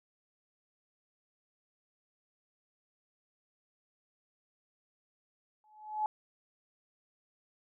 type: tone with exponential growth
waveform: sine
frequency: 854 Hz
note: G#5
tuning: 48 cents sharp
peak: -26 dBFS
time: 5.64-6.06 s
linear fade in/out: 1 ms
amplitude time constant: 91 ms
effects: none